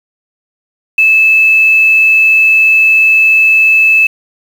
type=tone with quantisation; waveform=sine; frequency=2617 Hz; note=E7; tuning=13 cents flat; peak=-4 dBFS; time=0.98-4.07 s; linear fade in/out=5 ms; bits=5; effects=none